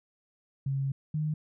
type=tone pair in turn; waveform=sine; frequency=136.5 / 153.22 Hz; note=C#3 / D#3; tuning=-26 / -26 cents; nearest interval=major second; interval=200 cents; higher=second; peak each=-27 dBFS; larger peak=neither; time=0.66-0.92 / 1.14-1.34 s; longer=first; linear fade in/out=5 ms; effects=none